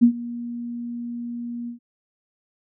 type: tone with ADSR envelope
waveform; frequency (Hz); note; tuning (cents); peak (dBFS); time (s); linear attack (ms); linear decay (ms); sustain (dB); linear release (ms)
sine; 238; A#3; +36; -8; 0.01-1.79; 24; 86; -20; 110
effects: none